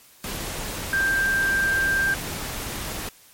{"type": "tone in noise", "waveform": "sine", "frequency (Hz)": 1580, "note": "G6", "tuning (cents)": 13, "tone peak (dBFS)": -19, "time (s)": [0.93, 2.14], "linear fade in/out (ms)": 2, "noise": "pink", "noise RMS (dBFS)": -31, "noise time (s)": [0.24, 3.09], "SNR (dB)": 9, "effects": ["white hiss -52 dBFS RMS until 3.33 s", "MP3 64 kbps"]}